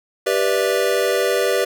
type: chord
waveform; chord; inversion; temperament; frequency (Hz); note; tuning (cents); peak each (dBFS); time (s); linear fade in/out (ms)
square; E minor seventh; first; equal with one note detuned; 392 / 489.9 / 587.3 / 659.3; G4 / B4 / D5 / E5; 0 / -14 / 0 / 0; -22 / -21 / -23 / -27; 0.26-1.65; 10
effects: none